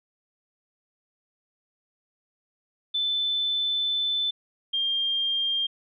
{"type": "tone pair in turn", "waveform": "sine", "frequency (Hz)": [3520, 3200], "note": ["A7", "G7"], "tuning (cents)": [0, 35], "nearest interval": "major second", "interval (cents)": 165, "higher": "first", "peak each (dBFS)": -23, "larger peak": "neither", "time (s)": [[2.94, 4.31], [4.73, 5.67]], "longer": "first", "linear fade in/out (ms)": 10, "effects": []}